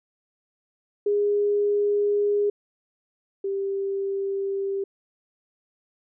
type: tone pair in turn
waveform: sine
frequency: 410.5 / 393.1 Hz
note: G#4 / G4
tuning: -20 / +5 cents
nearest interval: minor second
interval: 75 cents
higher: first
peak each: -19 / -24 dBFS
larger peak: first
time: 1.06-2.5 / 3.44-4.84 s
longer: first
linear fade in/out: 5 ms
effects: none